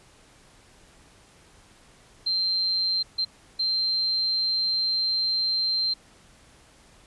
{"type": "tone bursts at uneven times", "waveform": "sine", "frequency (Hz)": 4140, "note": "C8", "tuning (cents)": -19, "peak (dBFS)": -22, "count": 3, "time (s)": [[2.26, 3.03], [3.18, 3.25], [3.59, 5.94]], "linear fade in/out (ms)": 10, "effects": ["pink hiss -55 dBFS RMS until 7.06 s", "resampled to 24000 Hz"]}